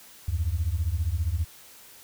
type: beating tone pair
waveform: sine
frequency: 74.4 / 89.4 Hz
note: D2 / F2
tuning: +23 / +41 cents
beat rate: 15 Hz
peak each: -26 dBFS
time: 0.28-1.45 s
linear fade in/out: 5 ms
effects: tanh soft clip ceiling -17 dBFS + white hiss -50 dBFS RMS until 2.03 s